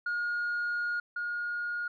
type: tone pair in turn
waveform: sine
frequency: 1431 / 1431 Hz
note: F6 / F6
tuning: +42 / +42 cents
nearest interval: unison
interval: 0 cents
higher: neither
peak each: -27 / -30 dBFS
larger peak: first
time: 0.06-1 / 1.16-1.88 s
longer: first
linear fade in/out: 5 ms
effects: tanh soft clip ceiling -27 dBFS